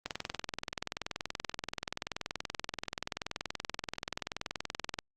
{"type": "click train", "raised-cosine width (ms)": 0.2, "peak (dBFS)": -17, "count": 104, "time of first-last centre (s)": [0.06, 4.988], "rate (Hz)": 20.9, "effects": ["Opus 32 kbps"]}